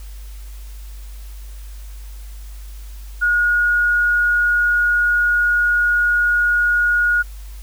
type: tone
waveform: sine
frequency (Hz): 1442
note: F#6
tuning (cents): -45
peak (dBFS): -13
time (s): 3.21-7.23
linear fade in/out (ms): 20
effects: added 50 Hz sine -31 dBFS peak until 7.62 s + white hiss -47 dBFS RMS until 7.62 s